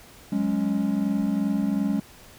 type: chord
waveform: triangle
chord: F# suspended second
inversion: none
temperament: equal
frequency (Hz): 185 / 207.7 / 277.2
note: F#3 / G#3 / C#4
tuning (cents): 0 / 0 / 0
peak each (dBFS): -27 / -22 / -25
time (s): 0.32-2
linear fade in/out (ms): 5
effects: pink hiss -49 dBFS RMS until 2.38 s